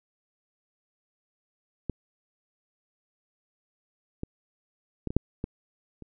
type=clicks; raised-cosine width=3 ms; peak=-16 / -19 / -17 / -20 / -7 / -17 / -30 dBFS; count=7; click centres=1.897 / 4.234 / 5.073 / 5.105 / 5.166 / 5.441 / 6.023 s; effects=none